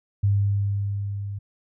sine tone with level ramp, 100.5 Hz, G2, 44 cents sharp, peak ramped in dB -16 to -29 dBFS, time 0.23-1.39 s, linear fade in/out 10 ms, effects none

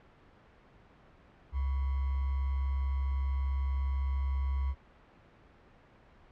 sine tone with sample-and-hold, 67.7 Hz, C#2, 40 cents flat, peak -28 dBFS, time 1.52-4.75 s, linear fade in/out 50 ms, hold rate 1050 Hz, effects pink hiss -59 dBFS RMS until 6.31 s + low-pass 2000 Hz 12 dB/octave

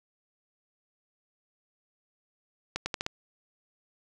accelerating click train, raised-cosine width 0.2 ms, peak -13 dBFS, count 5, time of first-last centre 2.76-3.064 s, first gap 100 ms, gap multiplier 0.82, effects none

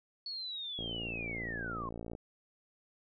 sine linear sweep, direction down, 4435 to 1028 Hz, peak -38 dBFS, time 0.26-1.89 s, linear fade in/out 2 ms
click train, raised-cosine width 2 ms, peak -29 dBFS, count 79, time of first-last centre 0.79-2.151 s, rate 57.3 Hz
effects none

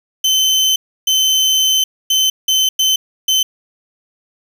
30% pulse tone bursts at uneven times, 3068 Hz, G7, 38 cents flat, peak -8 dBFS, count 6, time 0.24-0.76 / 1.07-1.84 / 2.1-2.3 / 2.48-2.69 / 2.79-2.96 / 3.28-3.43 s, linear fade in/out 5 ms, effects none

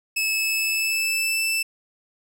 sawtooth tone with pitch glide, 2600 to 2649 Hz, E7 to E7, -24 to +8 cents, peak -18 dBFS, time 0.16-1.63 s, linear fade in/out 10 ms, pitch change +32 cents, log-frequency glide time 0.33-1.42 s, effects none

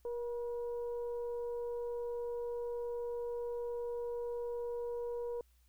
sine tone with frequency modulation, 476.4 Hz, A#4, 38 cents sharp, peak -36 dBFS, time 0.05-5.41 s, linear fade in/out 2 ms, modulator 487 Hz, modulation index 0.37, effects added 60 Hz sine -65 dBFS peak until 5.68 s + white hiss -75 dBFS RMS until 5.68 s

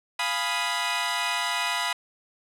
15% pulse chord, F half-diminished seventh, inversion none, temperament equal, 698.5 / 830.6 / 987.8 / 1244.5 Hz, F5 / Ab5 / Cb6 / Eb6, 0 / 0 / 0 / 0 cents, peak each -26 / -27 / -21 / -26 dBFS, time 0.19-1.93 s, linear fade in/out 5 ms, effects low-pass 10000 Hz 12 dB/octave

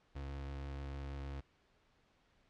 35% pulse tone with vibrato, 69.3 Hz, C#2, in tune, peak -40 dBFS, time 0.15-1.41 s, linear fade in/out 10 ms, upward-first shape square, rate 6.3 Hz, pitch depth 9 cents each way, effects pink hiss -72 dBFS RMS until 2.49 s + low-pass 4000 Hz 12 dB/octave

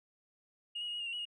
sine tone with pitch steps, 2853 / 2905 / 2864 / 2897 / 2824 / 2748 / 2917 / 2861 Hz, F7 / F#7 / F7 / F#7 / F7 / F7 / F#7 / F7, +36 / -32 / +43 / -37 / +19 / -29 / -25 / +41 cents, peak -35 dBFS, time 0.75-1.254 s, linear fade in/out 10 ms, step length 63 ms, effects tanh soft clip ceiling -33 dBFS

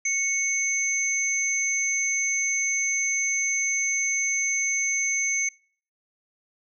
sine tone pair together, 2207 / 6242 Hz, C#7 / G8, -8 / -8 cents, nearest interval octave + tritone, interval 1800 cents, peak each -25 dBFS, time 0.05-5.49 s, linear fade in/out 5 ms, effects noise-tail reverb RT60 0.5 s tail -25 dB re dry

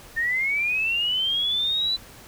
sine linear sweep, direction up, 1803 to 4010 Hz, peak -21 dBFS, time 0.16-1.97 s, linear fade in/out 20 ms, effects pink hiss -46 dBFS RMS until 2.27 s

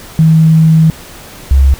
sine tone pair in turn, 159.8 / 67.56 Hz, D#3 / C#2, +47 / -44 cents, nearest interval octave + minor third, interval 1491 cents, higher first, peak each -3 dBFS, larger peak neither, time 0.19-0.9 / 1.51-1.74 s, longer first, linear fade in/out 0 ms, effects pink hiss -32 dBFS RMS until 1.79 s

